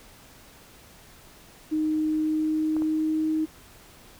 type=tone with pitch glide; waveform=sine; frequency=310 to 313.6 Hz; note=D#4 to D#4; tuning=-6 to +14 cents; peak=-22 dBFS; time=1.71-3.46 s; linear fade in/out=20 ms; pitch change=+20 cents; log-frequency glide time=2.05-3.32 s
type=clicks; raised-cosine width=1 ms; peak=-24 dBFS; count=2; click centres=2.766 / 2.821 s
effects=pink hiss -51 dBFS RMS until 4.19 s